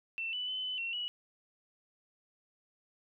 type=tone with pitch steps; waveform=sine; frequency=2684 / 2981 / 3035 / 3015 / 2724 / 2932 Hz; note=E7 / F#7 / F#7 / F#7 / F7 / F#7; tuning=+31 / +12 / +43 / +32 / -44 / -16 cents; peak=-34 dBFS; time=0.18-1.08 s; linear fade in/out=0 ms; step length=150 ms; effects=none